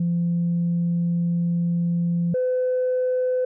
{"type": "tone pair in turn", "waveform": "sine", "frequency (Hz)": [171.6, 506.8], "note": ["F3", "B4"], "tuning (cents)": [-30, 45], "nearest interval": "octave + perfect fifth", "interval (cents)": 1875, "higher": "second", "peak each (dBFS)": -18, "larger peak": "neither", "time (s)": [[0, 2.34], [2.34, 3.45]], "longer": "first", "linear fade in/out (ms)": 5, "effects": ["tanh soft clip ceiling -16 dBFS"]}